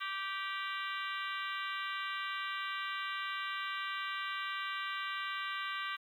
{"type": "harmonic tone with a mistuned harmonic", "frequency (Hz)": 389.9, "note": "G4", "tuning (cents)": -9, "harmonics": [3, 4, 5, 6, 7, 8, 9, 10], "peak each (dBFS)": [-40, -42, -44, -46, -47, -48, -49, -50], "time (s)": [0, 5.97], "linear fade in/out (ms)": 20, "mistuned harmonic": 7, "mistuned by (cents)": 46, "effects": ["11-bit"]}